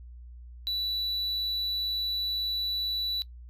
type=tone; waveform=triangle; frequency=3951 Hz; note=B7; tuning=in tune; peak=-26 dBFS; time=0.67-3.22 s; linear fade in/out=0 ms; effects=noise-tail reverb RT60 0.1 s tail -20 dB re dry + added 60 Hz sine -43 dBFS peak until 3.49 s